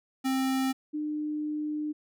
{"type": "tone pair in turn", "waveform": ["square", "sine"], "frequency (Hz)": [264, 301.7], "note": ["C4", "D4"], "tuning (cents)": [16, 47], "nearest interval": "major second", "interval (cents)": 231, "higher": "second", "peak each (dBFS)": [-26, -29], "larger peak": "first", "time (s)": [[0.24, 0.73], [0.93, 1.93]], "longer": "second", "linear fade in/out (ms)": 20, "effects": []}